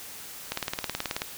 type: click train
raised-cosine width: 0.2 ms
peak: -11 dBFS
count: 14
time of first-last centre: 0.52-1.219 s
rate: 18.6 Hz
effects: white hiss -42 dBFS RMS until 1.37 s